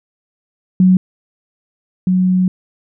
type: tone pair in turn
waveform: sine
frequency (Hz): 185 / 184.17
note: F#3 / F#3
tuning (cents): 0 / -8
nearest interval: unison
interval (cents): 8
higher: first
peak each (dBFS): -6 / -10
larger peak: first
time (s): 0.8-0.97 / 2.07-2.48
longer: second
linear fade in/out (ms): 2
effects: none